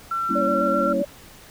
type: tone with pitch glide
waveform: sine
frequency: 1349 to 1362.3 Hz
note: E6 to F6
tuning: +40 to -43 cents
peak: -22 dBFS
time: 0.11-0.93 s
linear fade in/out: 5 ms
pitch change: +17 cents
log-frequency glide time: 0.23-0.63 s
type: chord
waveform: sine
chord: G diminished seventh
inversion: none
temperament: equal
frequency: 196 / 233.1 / 277.2 / 329.6 Hz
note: G3 / Bb3 / Db4 / Fb4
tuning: 0 / 0 / 0 / 0 cents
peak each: -28 dBFS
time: 0.29-1.03 s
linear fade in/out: 10 ms
type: tone with vibrato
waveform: sine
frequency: 564 Hz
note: C#5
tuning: 30 cents sharp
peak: -22 dBFS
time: 0.35-1.05 s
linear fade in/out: 10 ms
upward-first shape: square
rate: 7.7 Hz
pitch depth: 32 cents each way
effects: pink hiss -46 dBFS RMS until 1.5 s